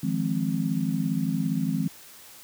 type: chord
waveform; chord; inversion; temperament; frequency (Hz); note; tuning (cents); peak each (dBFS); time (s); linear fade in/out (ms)
sine; F minor seventh; third; just; 157.15 / 174.61 / 209.5 / 261.9; Eb3 / F3 / Ab3 / C4; +18 / 0 / +15 / +2; -29; 0.03-1.88; 5
effects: white hiss -48 dBFS RMS until 2.43 s + high-pass 60 Hz 12 dB/octave